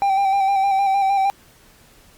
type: tone with vibrato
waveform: triangle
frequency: 784 Hz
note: G5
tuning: in tune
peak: -13 dBFS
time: 0.02-1.3 s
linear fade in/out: 0 ms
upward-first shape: square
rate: 6.5 Hz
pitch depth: 27 cents each way
effects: pink hiss -51 dBFS RMS until 2.17 s + Opus 48 kbps